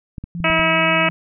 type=clicks; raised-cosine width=5 ms; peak=-17 dBFS; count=5; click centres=0.182 / 0.24 / 0.403 / 0.501 / 0.595 s
type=tone with vibrato; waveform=sine; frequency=170 Hz; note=F3; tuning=46 cents flat; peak=-24 dBFS; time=0.35-1.1 s; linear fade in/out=0 ms; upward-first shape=sine; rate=7.5 Hz; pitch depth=16 cents each way
type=harmonic tone; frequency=322.6 Hz; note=E4; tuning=37 cents flat; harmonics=1 / 2 / 3 / 4 / 5 / 6 / 7 / 8 / 9; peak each=-26 / -21 / -25 / -22 / -26 / -25 / -21 / -21 / -26 dBFS; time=0.44-1.09 s; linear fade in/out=5 ms
effects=none